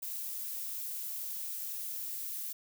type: noise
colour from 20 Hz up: violet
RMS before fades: -39 dBFS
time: 0.02-2.53 s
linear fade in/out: 10 ms
effects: none